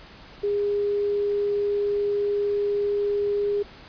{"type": "tone", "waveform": "sine", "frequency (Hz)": 408.5, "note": "G#4", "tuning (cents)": -29, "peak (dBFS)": -21, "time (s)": [0.43, 3.63], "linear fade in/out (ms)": 10, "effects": ["pink hiss -46 dBFS RMS until 3.88 s", "resampled to 11025 Hz"]}